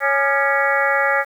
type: harmonic tone with a mistuned harmonic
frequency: 277.6 Hz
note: C#4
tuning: 3 cents sharp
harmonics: 2 / 3 / 4 / 5 / 6 / 7 / 8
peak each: -21 / -23 / -25 / -23 / -22 / -21 / -27 dBFS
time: 0-1.25 s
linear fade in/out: 50 ms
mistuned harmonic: 4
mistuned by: +140 cents
effects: 8-bit